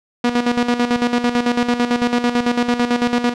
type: tone with tremolo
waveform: sawtooth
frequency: 241.6 Hz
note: B3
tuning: 38 cents flat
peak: -9 dBFS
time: 0.24-3.34 s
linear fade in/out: 5 ms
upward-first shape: square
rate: 9 Hz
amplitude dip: 65%
effects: low-pass 5000 Hz 12 dB/octave

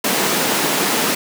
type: high-pass noise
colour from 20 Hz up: pink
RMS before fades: -18 dBFS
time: 0.04-1.15 s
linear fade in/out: 5 ms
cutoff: 190 Hz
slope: 24 dB/octave
effects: none

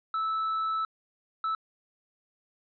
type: tone bursts at uneven times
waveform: triangle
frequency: 1311 Hz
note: E6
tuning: 10 cents flat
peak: -25 dBFS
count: 2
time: 0.14-0.85 / 1.44-1.55 s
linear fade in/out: 2 ms
effects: resampled to 11025 Hz

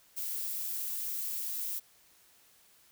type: noise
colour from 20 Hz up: violet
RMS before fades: -36 dBFS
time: 0.16-1.8 s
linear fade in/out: 20 ms
effects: white hiss -63 dBFS RMS until 2.91 s

